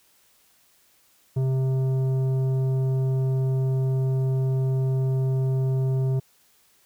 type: tone with tanh clipping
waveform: sine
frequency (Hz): 131.8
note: C3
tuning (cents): +13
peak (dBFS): -22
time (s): 1.36-6.2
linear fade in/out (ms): 10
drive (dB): 10
effects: white hiss -61 dBFS RMS until 6.85 s